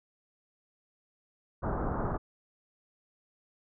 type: low-pass noise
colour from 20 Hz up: pink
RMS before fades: -32 dBFS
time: 1.62-2.18 s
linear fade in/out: 20 ms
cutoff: 1400 Hz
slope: 48 dB/octave
effects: none